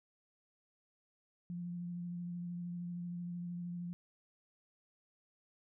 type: tone with vibrato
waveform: sine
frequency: 174.61 Hz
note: F3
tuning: in tune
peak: -39 dBFS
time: 1.5-3.93 s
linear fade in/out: 0 ms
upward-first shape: triangle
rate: 13 Hz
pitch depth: 20 cents each way
effects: none